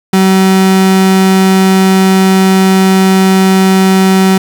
35% pulse tone, 190 Hz, F#3, 46 cents sharp, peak -3 dBFS, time 0.13-4.38 s, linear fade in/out 5 ms, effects 7-bit

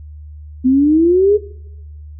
sine exponential sweep, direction up, 251.2 to 427.8 Hz, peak -8 dBFS, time 0.64-1.38 s, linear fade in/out 20 ms, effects noise-tail reverb RT60 0.9 s tail -21 dB re dry + added 75 Hz sine -31 dBFS peak until 2.19 s

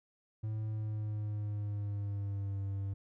triangle tone with pitch glide, 108.6 to 98.44 Hz, A2 to G2, -22 to +8 cents, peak -32 dBFS, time 0.43-2.94 s, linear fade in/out 10 ms, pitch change -170 cents, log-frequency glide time 0.69-2.59 s, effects none

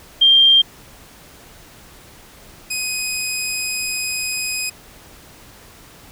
sine / 15% pulse tone pair in turn, 3184 / 2508 Hz, G7 / D#7, +26 / +13 cents, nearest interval major third, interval 413 cents, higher first, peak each -8 / -14 dBFS, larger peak first, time 0.21-0.62 / 2.7-4.7 s, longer second, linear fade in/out 10 ms, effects pink hiss -44 dBFS RMS until 6.11 s

